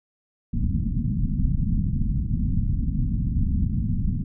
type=low-pass noise; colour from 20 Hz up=pink; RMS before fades=-23 dBFS; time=0.53-4.24 s; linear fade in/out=10 ms; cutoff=240 Hz; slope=48 dB/octave; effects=none